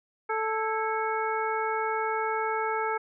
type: harmonic tone with a mistuned harmonic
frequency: 440 Hz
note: A4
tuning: in tune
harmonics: 1 / 2 / 3 / 4 / 5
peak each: -31 / -30 / -32 / -37 / -37 dBFS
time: 0.29-2.98 s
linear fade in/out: 10 ms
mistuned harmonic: 4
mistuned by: -120 cents
effects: none